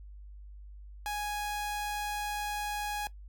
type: tone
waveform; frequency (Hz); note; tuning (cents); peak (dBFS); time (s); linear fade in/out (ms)
sawtooth; 830.6; G#5; 0; -29; 1.06-3.07; 0
effects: noise-tail reverb RT60 0.1 s tail -18 dB re dry + added 50 Hz sine -45 dBFS peak until 3.28 s